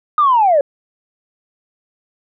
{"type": "linear sweep", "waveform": "sine", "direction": "down", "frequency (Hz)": [1244.5, 540], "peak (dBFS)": -8, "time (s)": [0.18, 0.61], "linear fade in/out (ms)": 2, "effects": ["tanh soft clip ceiling -4 dBFS"]}